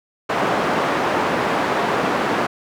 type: band-pass noise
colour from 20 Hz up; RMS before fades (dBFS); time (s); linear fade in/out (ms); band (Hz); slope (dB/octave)
white; -20; 0.29-2.47; 10; 180 to 1100; 12
effects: none